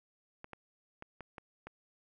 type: clicks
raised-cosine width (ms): 0.5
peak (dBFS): -30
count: 6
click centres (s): 0.444 / 0.533 / 1.024 / 1.207 / 1.382 / 1.67
effects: none